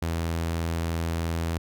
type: tone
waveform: sawtooth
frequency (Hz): 83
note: E2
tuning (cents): +12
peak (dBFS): -22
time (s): 0.02-1.58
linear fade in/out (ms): 5
effects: none